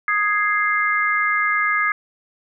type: chord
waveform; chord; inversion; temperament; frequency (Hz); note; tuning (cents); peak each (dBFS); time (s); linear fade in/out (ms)
sine; Ab major; second; equal; 1244.5 / 1661.2 / 2093; Eb6 / Ab6 / C7; 0 / 0 / 0; -21; 0.08-1.92; 2
effects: none